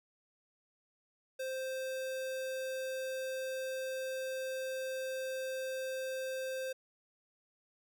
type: tone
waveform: square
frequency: 523.3 Hz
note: C5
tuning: in tune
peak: -37 dBFS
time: 1.39-6.73 s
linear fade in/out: 10 ms
effects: none